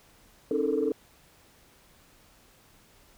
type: tone cluster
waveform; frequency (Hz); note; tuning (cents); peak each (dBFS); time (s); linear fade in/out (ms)
sine; 270.8 / 311.1 / 434.8 / 456.6; C#4 / D#4 / A4 / A#4; -40 / 0 / -21 / -36; -31 / -30 / -27 / -29; 0.51-0.92; 2
effects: tanh soft clip ceiling -16 dBFS + pink hiss -59 dBFS RMS until 3.17 s